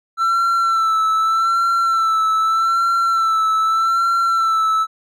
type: tone with vibrato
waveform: triangle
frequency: 1336 Hz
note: E6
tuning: 23 cents sharp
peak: -12 dBFS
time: 0.17-4.87 s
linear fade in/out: 50 ms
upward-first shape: sine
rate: 0.82 Hz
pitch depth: 36 cents each way
effects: none